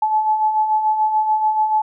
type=beating tone pair; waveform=sine; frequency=857 / 863.9 Hz; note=A5 / A5; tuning=-46 / -32 cents; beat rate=6.9 Hz; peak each=-24 / -15 dBFS; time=0.02-1.82 s; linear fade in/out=5 ms; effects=none